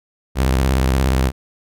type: tone with vibrato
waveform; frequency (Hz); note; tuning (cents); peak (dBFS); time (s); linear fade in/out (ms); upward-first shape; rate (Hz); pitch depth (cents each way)
sawtooth; 65.41; C2; 0; -10; 0.35-1.32; 50; square; 17; 120
effects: none